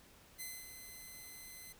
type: tone with ADSR envelope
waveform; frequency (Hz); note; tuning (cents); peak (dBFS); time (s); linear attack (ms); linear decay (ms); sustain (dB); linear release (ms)
5% pulse; 2042; C7; -43; -32; 0.38-1.73; 28; 240; -8; 10
effects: pink hiss -62 dBFS RMS until 1.79 s